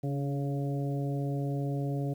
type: harmonic tone with a mistuned harmonic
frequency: 139.8 Hz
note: C#3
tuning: 15 cents sharp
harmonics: 1 / 2 / 3 / 4 / 5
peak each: -30 / -36 / -40 / -42 / -44 dBFS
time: 0.03-2.14 s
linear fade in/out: 10 ms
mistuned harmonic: 2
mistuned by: +31 cents
effects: 10-bit